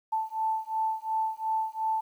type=beating tone pair; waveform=sine; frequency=880 / 882.8 Hz; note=A5 / A5; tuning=0 / +5 cents; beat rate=2.8 Hz; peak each=-30 dBFS; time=0.12-2.01 s; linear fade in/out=10 ms; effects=10-bit